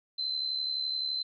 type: tone with amplitude modulation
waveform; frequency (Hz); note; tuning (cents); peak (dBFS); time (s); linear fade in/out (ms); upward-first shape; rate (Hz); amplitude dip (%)
sine; 4069; C8; -49; -27; 0.18-1.23; 10; sine; 71.7; 55
effects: none

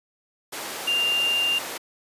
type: tone in noise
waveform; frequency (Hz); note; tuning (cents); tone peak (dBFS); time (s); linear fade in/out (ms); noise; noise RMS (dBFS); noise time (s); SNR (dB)
sine; 2794; F7; 0; -20; 0.87-1.59; 10; pink; -31; 0.52-1.78; +8
effects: high-pass 400 Hz 12 dB/octave + resampled to 32000 Hz

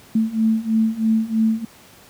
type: beating tone pair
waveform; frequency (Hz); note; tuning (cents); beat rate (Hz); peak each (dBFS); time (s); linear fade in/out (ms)
sine; 220 / 223.1; A3 / A3; 0 / +24; 3.1; -20 / -18; 0.15-1.65; 5
effects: pink hiss -47 dBFS RMS until 2.09 s + high-pass 80 Hz 12 dB/octave

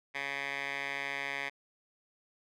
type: tone with band-pass filter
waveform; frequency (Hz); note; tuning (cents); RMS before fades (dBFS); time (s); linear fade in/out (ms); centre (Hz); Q
10% pulse; 139.5; C#3; +11; -37; 0.14-1.5; 20; 2100; 2.4
effects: none

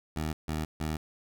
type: tone bursts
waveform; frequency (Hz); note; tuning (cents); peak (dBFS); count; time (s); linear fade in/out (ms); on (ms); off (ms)
15% pulse; 77.8; D#2; 0; -24; 3; 0.16-0.97; 5; 170; 150
effects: none

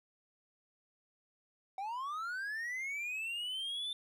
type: linear sweep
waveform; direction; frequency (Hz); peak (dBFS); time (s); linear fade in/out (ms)
triangle; up; 749 to 3565; -35; 1.78-3.93; 2
effects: none

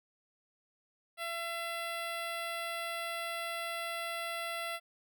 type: tone with notch filter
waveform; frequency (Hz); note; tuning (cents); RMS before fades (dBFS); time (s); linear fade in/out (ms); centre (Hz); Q
10% pulse; 675; E5; +41; -38; 1.17-4.8; 50; 6400; 0.88
effects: none

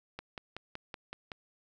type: click train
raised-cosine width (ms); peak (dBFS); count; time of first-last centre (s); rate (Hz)
0.3; -24; 7; 0.19-1.318; 5.32
effects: none

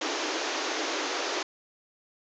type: band-pass noise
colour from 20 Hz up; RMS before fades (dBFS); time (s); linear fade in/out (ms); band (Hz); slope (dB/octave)
pink; -31; 0.01-1.43; 5; 280 to 6800; 96
effects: none

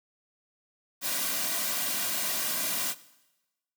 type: noise with comb filter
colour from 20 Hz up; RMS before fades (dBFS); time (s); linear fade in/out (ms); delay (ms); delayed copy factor
white; -30; 1.01-2.95; 50; 2.3; -0.6
effects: noise-tail reverb RT60 1.0 s tail -18 dB re dry + high-pass 200 Hz 12 dB/octave

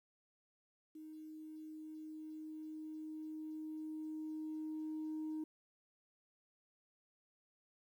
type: tone with level ramp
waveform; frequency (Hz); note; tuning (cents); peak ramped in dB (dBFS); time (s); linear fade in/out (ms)
sine; 311.4; D#4; +2; -49 to -37; 0.95-5.44; 5
effects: tanh soft clip ceiling -37 dBFS + 12-bit

